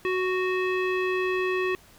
square tone with low-pass filter, 370 Hz, F#4, in tune, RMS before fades -26 dBFS, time 0.05-1.75 s, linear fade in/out 0 ms, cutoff 2400 Hz, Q 3.2, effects pink hiss -54 dBFS RMS until 1.98 s

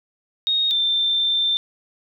sine tone pair in turn, 3730 / 3571 Hz, A#7 / A7, 0 / +25 cents, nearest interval minor second, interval 75 cents, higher first, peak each -17 dBFS, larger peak neither, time 0.47-0.71 / 0.71-1.57 s, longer second, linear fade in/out 0 ms, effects none

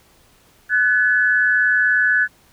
sine tone pair together, 1493.8 / 1710 Hz, F#6 / A6, +16 / -50 cents, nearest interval major second, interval 234 cents, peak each -16 dBFS, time 0.69-2.28 s, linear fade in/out 50 ms, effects pink hiss -54 dBFS RMS until 2.52 s

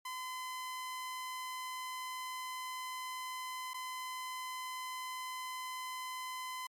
sawtooth tone with dropouts, 1021 Hz, C6, 43 cents flat, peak -36 dBFS, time 0.05-6.67 s, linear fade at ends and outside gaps 5 ms, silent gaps 3.735-3.742 s, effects MP3 64 kbps

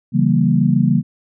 sine chord, C# diminished seventh, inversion none, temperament equal with one note detuned, 138.59 / 164.81 / 192.52 / 233.1 Hz, C#3 / E3 / G3 / Bb3, 0 / 0 / -31 / 0 cents, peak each -17 dBFS, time 0.12-1.03 s, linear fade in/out 50 ms, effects none

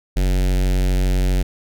square tone with notch filter, 46.25 Hz, F#1, in tune, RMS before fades -17 dBFS, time 0.16-1.43 s, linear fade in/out 10 ms, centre 1100 Hz, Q 1.1, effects none

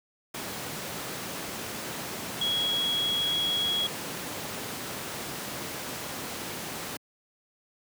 sine tone in noise, 3322 Hz, G#7, in tune, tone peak -25 dBFS, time 2.41-3.87 s, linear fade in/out 5 ms, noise pink, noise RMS -35 dBFS, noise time 0.34-6.97 s, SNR +7 dB, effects high-pass 150 Hz 12 dB/octave

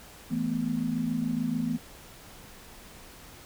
sine chord, E suspended fourth, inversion none, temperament equal, 164.81 / 220 / 246.9 Hz, E3 / A3 / B3, 0 / 0 / 0 cents, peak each -33 / -31 / -29 dBFS, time 0.3-1.78 s, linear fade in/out 20 ms, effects pink hiss -49 dBFS RMS until 3.45 s

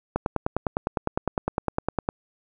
click train, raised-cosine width 1 ms, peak -9 dBFS, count 20, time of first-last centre 0.16-2.089 s, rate 9.85 Hz, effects none

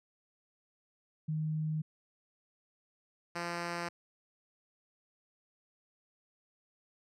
sine / 5% pulse tone pair in turn, 155.56 / 172.13 Hz, D#3 / F3, 0 / -25 cents, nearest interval major second, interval 175 cents, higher second, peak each -31 / -24 dBFS, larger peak second, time 1.28-1.82 / 3.35-3.89 s, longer neither, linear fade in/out 10 ms, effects low-pass 7000 Hz 12 dB/octave

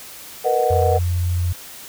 sine chord, B major seventh, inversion third, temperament just, 463 / 493.9 / 617.4 / 740.8 Hz, A#4 / B4 / D#5 / F#5, -12 / 0 / -14 / +2 cents, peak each -21 / -20 / -23 / -19 dBFS, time 0.44-0.99 s, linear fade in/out 20 ms
sine tone with pitch glide, 87.6 to 88.26 Hz, F2 to F2, +6 to +19 cents, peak -17 dBFS, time 0.7-1.53 s, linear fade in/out 10 ms, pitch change +13 cents, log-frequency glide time 0.8-1.3 s
effects tanh soft clip ceiling -4 dBFS + white hiss -38 dBFS RMS until 1.88 s

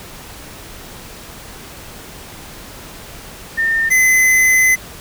sine / square tone pair in turn, 1812 / 2034 Hz, A#6 / C7, -50 / -50 cents, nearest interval major second, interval 200 cents, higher second, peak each -13 / -10 dBFS, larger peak second, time 3.57-3.9 / 3.9-4.76 s, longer second, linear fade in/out 20 ms, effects pink hiss -35 dBFS RMS until 5 s

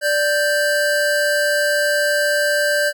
square tone pair together, 587.3 / 1568 Hz, D5 / G6, 0 / 0 cents, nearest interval octave + perfect fourth, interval 1700 cents, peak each -19 dBFS, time 0.01-2.93 s, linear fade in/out 50 ms, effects none

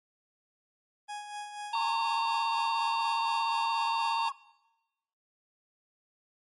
40% pulse tone with tremolo, 830.6 Hz, G#5, in tune, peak -35 dBFS, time 1.08-4.31 s, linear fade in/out 20 ms, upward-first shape sine, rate 4.1 Hz, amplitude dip 50%
harmonic tone, 915 Hz, A#5, 32 cents flat, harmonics 1 / 3 / 4 / 5, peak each -28 / -38 / -40 / -42 dBFS, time 1.73-4.29 s, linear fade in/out 5 ms
sine tone with vibrato, 1093 Hz, C#6, 25 cents flat, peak -34 dBFS, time 1.75-4.32 s, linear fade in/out 2 ms, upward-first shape sine, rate 17 Hz, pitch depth 66 cents each way
effects noise-tail reverb RT60 1.0 s tail -20 dB re dry + MP3 48 kbps

